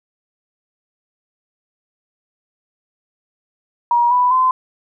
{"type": "tone with pitch steps", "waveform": "sine", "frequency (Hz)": [953, 989.5, 1027.3], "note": ["A#5", "B5", "C6"], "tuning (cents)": [38, 3, -32], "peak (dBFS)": -11, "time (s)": [3.91, 4.51], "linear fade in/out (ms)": 2, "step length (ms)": 200, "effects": []}